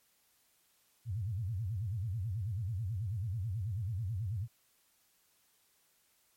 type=tone with vibrato; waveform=sine; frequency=103 Hz; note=G#2; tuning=14 cents flat; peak=-33 dBFS; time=1.05-4.48 s; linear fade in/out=50 ms; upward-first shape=sine; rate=9.2 Hz; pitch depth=270 cents each way; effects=white hiss -71 dBFS RMS until 6.36 s + MP3 64 kbps